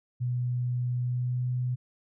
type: tone with pitch glide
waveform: sine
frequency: 123.47 to 125.12 Hz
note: B2 to B2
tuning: 0 to +23 cents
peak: -26 dBFS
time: 0.2-1.76 s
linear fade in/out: 20 ms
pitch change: +23 cents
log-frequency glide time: 1.02-1.49 s
effects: none